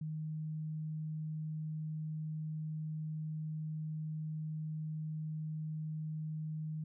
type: tone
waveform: sine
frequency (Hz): 155.56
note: D#3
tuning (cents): 0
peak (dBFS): -37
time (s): 0.01-6.84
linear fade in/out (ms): 5
effects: none